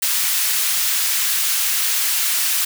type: high-pass noise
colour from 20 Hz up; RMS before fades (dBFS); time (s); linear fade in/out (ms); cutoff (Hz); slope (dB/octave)
white; -19; 0.02-2.65; 5; 1500; 12
effects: none